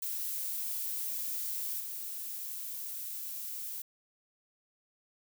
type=noise with level steps; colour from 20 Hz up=violet; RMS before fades=-36 / -40 dBFS; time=0.02-3.82 s; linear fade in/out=5 ms; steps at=1.8 s; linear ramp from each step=5 ms; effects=none